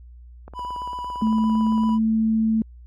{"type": "click train", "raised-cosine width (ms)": 1, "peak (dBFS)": -26, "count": 26, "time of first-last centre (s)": [0.48, 1.892], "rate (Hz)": 17.7}
{"type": "tone with vibrato", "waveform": "triangle", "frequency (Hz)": 987, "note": "B5", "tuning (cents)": -1, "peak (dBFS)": -26, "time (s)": [0.54, 1.99], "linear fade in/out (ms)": 50, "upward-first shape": "sine", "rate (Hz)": 7.8, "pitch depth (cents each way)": 13}
{"type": "tone with pitch glide", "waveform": "sine", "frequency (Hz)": [220, 221.4], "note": ["A3", "A3"], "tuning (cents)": [0, 11], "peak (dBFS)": -17, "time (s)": [1.22, 2.62], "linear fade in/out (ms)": 2, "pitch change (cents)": 11, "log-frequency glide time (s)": [1.57, 1.89]}
{"effects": ["added 60 Hz sine -41 dBFS peak until 2.86 s", "AAC 64 kbps"]}